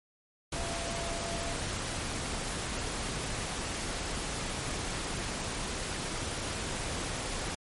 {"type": "tone in noise", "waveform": "sine", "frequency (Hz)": 677, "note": "E5", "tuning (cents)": 46, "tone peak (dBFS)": -39, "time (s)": [0.55, 1.53], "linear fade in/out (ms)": 5, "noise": "pink", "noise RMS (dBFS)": -35, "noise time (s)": [0.52, 7.55], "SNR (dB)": -7, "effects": ["MP3 48 kbps"]}